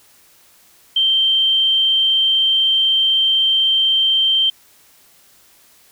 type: tone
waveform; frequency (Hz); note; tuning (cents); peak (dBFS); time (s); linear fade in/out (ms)
sine; 3136; G7; 0; -12; 0.96-4.5; 5
effects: white hiss -51 dBFS RMS until 5.91 s